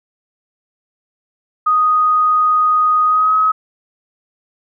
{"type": "tone with pitch glide", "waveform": "sine", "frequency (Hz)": [1244.5, 1274.3], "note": ["D#6", "D#6"], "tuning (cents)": [0, 41], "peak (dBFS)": -10, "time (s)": [1.66, 3.52], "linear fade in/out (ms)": 10, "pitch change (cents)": 41, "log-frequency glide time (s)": [3.06, 3.35], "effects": []}